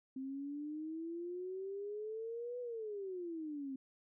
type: exponential two-way sweep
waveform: sine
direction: up then down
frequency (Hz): 261.6 to 496 to 261.6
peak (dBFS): -40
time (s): 0.16-3.76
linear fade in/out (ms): 5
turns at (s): 2.6
effects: none